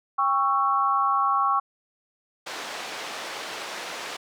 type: chord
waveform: sine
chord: C# diminished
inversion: second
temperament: just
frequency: 798.3 / 1108.7 / 1330.5 Hz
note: G5 / C#6 / E6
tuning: +31 / 0 / +16 cents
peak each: -27 / -21 / -27 dBFS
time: 0.18-1.6 s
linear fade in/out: 10 ms
type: band-pass noise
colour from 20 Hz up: pink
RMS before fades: -35 dBFS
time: 2.46-4.17 s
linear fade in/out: 10 ms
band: 550 to 5400 Hz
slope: 12 dB/octave
effects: none